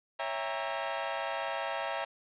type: chord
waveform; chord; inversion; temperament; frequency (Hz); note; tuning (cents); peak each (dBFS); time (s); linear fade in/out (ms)
sawtooth; C# diminished seventh; none; equal with one note detuned; 554.4 / 659.3 / 800.9 / 932.3; C#5 / E5 / G5 / Bb5; 0 / 0 / +37 / 0; -35 / -33 / -35 / -34; 0.19-2.05; 10
effects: resampled to 8000 Hz + 9-bit